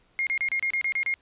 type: tone bursts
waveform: sine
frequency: 2137 Hz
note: C7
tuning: 36 cents sharp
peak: -23 dBFS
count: 9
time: 0.19-1.14 s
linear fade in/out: 0 ms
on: 78 ms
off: 31 ms
effects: pink hiss -64 dBFS RMS until 1.21 s + resampled to 8000 Hz